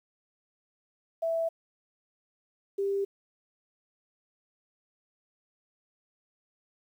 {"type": "tone pair in turn", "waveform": "sine", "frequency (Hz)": [659.3, 396.1], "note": ["E5", "G4"], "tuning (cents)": [0, 18], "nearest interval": "major sixth", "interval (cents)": 882, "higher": "first", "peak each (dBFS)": -26, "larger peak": "neither", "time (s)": [[1.22, 1.49], [2.78, 3.05]], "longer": "neither", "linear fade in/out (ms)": 10, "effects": ["10-bit"]}